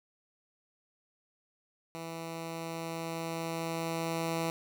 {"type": "tone with level ramp", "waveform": "10% pulse", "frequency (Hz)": 164.81, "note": "E3", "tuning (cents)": 0, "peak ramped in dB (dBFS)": [-31, -22], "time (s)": [1.95, 4.5], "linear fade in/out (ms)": 0, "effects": []}